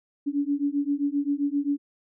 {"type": "beating tone pair", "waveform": "sine", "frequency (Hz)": [281.7, 289.3], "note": ["C#4", "D4"], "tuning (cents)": [28, -26], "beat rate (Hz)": 7.6, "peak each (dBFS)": -26, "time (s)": [0.26, 1.78], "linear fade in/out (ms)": 20, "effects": []}